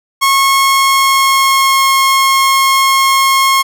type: tone with pitch glide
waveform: sawtooth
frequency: 1091 to 1079.7 Hz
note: C#6 to C#6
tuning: -28 to -46 cents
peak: -4 dBFS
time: 0.21-3.63 s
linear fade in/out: 20 ms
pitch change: -18 cents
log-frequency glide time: 0.38-1.88 s
effects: none